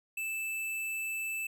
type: tone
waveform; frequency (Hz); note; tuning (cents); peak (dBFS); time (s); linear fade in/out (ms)
square; 2637; E7; 0; -34; 0.17-1.47; 5
effects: none